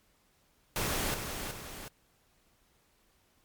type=noise with echo; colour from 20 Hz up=pink; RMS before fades=-32 dBFS; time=0.76-1.14 s; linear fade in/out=0 ms; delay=370 ms; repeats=2; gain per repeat=-6 dB; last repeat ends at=1.88 s; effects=pink hiss -69 dBFS RMS until 3.44 s + MP3 96 kbps